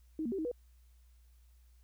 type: tone with pitch steps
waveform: sine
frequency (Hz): 314.8 / 233.8 / 387.7 / 316.2 / 487.1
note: D#4 / A#3 / G4 / D#4 / B4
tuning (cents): +20 / +5 / -19 / +28 / -24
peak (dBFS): -33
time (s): 0.19-0.515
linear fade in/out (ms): 2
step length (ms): 65
effects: added 60 Hz sine -59 dBFS peak until 1.83 s + white hiss -75 dBFS RMS until 1.83 s